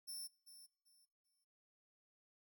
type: tone with echo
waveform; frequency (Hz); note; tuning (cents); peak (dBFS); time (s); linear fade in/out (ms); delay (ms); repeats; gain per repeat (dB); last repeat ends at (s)
15% pulse; 5370; E8; +31; -40; 0.07-0.28; 20; 390; 3; -12; 1.45
effects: noise-tail reverb RT60 0.6 s tail -24 dB re dry